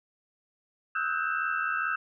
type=tone cluster; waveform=sine; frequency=1282 / 1344 / 1497 / 1582 / 2676 Hz; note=E6 / E6 / F#6 / G6 / E7; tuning=-49 / +33 / +20 / +15 / +25 cents; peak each=-32 / -35 / -32 / -32 / -40 dBFS; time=0.95-1.96 s; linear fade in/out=5 ms; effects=none